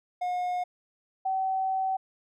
triangle / sine tone pair in turn, 720 / 762.8 Hz, F#5 / G5, -47 / -47 cents, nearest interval minor second, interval 100 cents, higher second, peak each -25 / -25 dBFS, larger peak neither, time 0.21-0.64 / 1.25-1.97 s, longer second, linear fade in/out 10 ms, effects none

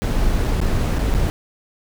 brown noise with dropouts, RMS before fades -18 dBFS, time 0.02-1.3 s, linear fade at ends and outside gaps 0 ms, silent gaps 0.442-0.447 / 0.603-0.614 / 0.986-0.992 / 1.14-1.148 s, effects none

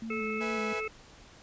sine tone with vibrato, 220 Hz, A3, in tune, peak -35 dBFS, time 0.02-0.73 s, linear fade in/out 2 ms, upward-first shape square, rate 2.7 Hz, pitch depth 38 cents each way
harmonic tone, 435.3 Hz, A4, 19 cents flat, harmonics 1 / 3 / 5 / 6, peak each -35 / -39 / -38 / -39 dBFS, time 0.1-0.88 s, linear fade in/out 5 ms
sawtooth chord, E major, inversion second, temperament equal with one note detuned, 493.9 / 653.6 / 830.6 Hz, B4 / E5 / G#5, 0 / -15 / 0 cents, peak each -36 / -38 / -38 dBFS, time 0.4-0.81 s, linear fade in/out 20 ms
effects pink hiss -54 dBFS RMS until 1.42 s + resampled to 16000 Hz

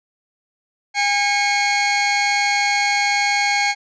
sawtooth tone pair together, 813.5 / 2183 Hz, G#5 / C#7, -36 / -27 cents, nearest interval octave + perfect fourth, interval 1709 cents, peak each -15 dBFS, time 0.94-3.75 s, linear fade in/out 50 ms, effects resampled to 16000 Hz

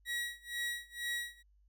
30% pulse tone with tremolo, 1913 Hz, A#6, 44 cents sharp, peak -31 dBFS, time 0.05-1.43 s, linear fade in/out 50 ms, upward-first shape sine, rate 2.1 Hz, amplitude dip 95%, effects added 50 Hz sine -64 dBFS peak until 1.68 s

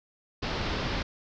pink low-pass noise, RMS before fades -31 dBFS, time 0.42-1.03 s, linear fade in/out 10 ms, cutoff 5200 Hz, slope 48 dB/octave, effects none

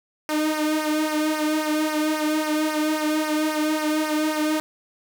sawtooth tone with flanger, 307.5 Hz, D#4, 20 cents flat, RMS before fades -23 dBFS, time 0.29-4.6 s, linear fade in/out 0 ms, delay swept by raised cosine 0.26 to 2.26 ms, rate 3.7 Hz, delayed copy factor -0.75, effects none

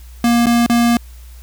square tone with dropouts, 236.3 Hz, A#3, 24 cents sharp, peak -11 dBFS, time 0.24-0.97 s, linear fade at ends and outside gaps 2 ms, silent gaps 0.459-0.467 / 0.663-0.697 s, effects added 60 Hz sine -34 dBFS peak until 1.42 s + white hiss -48 dBFS RMS until 1.42 s

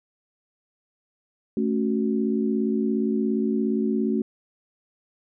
sine chord, F# minor, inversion first, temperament equal, 220 / 277.2 / 370 Hz, A3 / C#4 / F#4, 0 / 0 / 0 cents, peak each -23 / -27 / -27 dBFS, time 1.57-4.22 s, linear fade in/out 2 ms, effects none

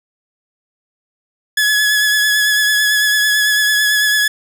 sawtooth tone with vibrato, 1698 Hz, G#6, 38 cents sharp, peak -8 dBFS, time 1.57-4.28 s, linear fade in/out 5 ms, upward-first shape triangle, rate 9 Hz, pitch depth 29 cents each way, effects none

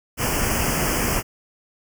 pink band-stop noise, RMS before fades -22 dBFS, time 0.17-1.23 s, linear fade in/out 50 ms, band 3100 to 4800 Hz, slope 96 dB/octave, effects none

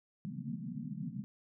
pink band-pass noise, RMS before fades -41 dBFS, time 0.25-1.24 s, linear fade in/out 0 ms, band 130 to 250 Hz, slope 96 dB/octave, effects none

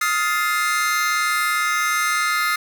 45% pulse chord, F dominant seventh, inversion third, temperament just, 1257.2 / 1396.9 / 1746.1 / 2095 Hz, Eb6 / F6 / A6 / C7, +18 / 0 / -14 / +2 cents, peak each -22 / -25 / -28 / -23 dBFS, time 0.01-2.56 s, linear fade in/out 5 ms, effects none

